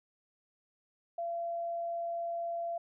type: tone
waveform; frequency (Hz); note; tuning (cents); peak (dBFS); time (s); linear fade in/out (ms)
sine; 681; F5; -44; -33; 1.18-2.78; 5
effects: none